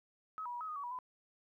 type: tone with pitch steps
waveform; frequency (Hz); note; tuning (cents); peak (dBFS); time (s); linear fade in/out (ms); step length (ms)
sine; 1278 / 970 / 964 / 1275 / 1234 / 1132 / 969 / 1007; D#6 / B5 / B5 / D#6 / D#6 / C#6 / B5 / B5; +46 / -31 / -42 / +42 / -15 / +36 / -33 / +33; -39; 0.38-0.988; 0; 76
effects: 13-bit